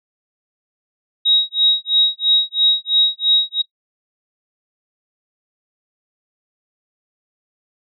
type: tone with tremolo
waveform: sine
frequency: 3800 Hz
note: A#7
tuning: 33 cents sharp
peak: -10 dBFS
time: 1.25-3.62 s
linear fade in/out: 10 ms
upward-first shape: sine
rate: 3 Hz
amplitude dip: 100%
effects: noise-tail reverb RT60 0.1 s tail -18 dB re dry